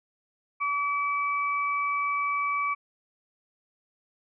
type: tone pair together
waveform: sine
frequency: 1146 / 2300 Hz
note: D6 / D7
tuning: -43 / -37 cents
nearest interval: octave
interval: 1206 cents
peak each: -26 / -30 dBFS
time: 0.6-2.75 s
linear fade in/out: 20 ms
effects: none